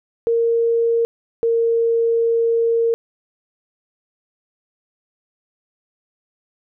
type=tone pair in turn; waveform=sine; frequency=463.1 / 461.1 Hz; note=A#4 / A#4; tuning=-11 / -19 cents; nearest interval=unison; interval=8 cents; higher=first; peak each=-14 dBFS; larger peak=neither; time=0.27-1.05 / 1.43-2.94 s; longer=second; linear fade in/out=0 ms; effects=none